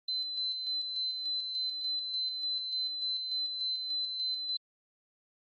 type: tone with tremolo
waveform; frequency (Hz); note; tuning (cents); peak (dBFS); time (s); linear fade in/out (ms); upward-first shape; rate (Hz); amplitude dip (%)
sine; 4051; B7; +43; -30; 0.08-4.57; 5; square; 3.4; 40
effects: Opus 24 kbps